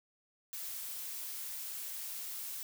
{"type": "noise", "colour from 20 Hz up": "blue", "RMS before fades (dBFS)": -42, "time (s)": [0.53, 2.63], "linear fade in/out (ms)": 0, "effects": []}